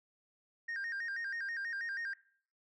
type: tone with vibrato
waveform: sine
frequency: 1719 Hz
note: A6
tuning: 41 cents flat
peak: -34 dBFS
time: 0.68-2.14 s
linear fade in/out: 10 ms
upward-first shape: square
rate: 6.2 Hz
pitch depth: 130 cents each way
effects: noise-tail reverb RT60 0.5 s tail -19 dB re dry + tanh soft clip ceiling -35 dBFS